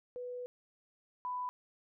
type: tone pair in turn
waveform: sine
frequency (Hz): 493.9 / 994.7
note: B4 / B5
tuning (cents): 0 / +12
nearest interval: octave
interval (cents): 1212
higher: second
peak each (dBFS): -39 / -35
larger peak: second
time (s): 0.16-0.46 / 1.25-1.49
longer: first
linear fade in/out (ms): 0
effects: none